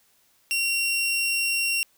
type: tone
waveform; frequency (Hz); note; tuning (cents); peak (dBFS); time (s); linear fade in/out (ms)
sawtooth; 2745; F7; -31; -19; 0.51-1.83; 0
effects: white hiss -63 dBFS RMS until 1.97 s